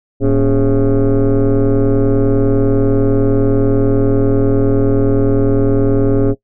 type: tone with frequency modulation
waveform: sine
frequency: 150.1 Hz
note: D3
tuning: 38 cents sharp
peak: -6 dBFS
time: 0.2-6.35 s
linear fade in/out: 50 ms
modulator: 130 Hz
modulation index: 2.5
effects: noise-tail reverb RT60 0.1 s tail -20 dB re dry + tanh soft clip ceiling -8 dBFS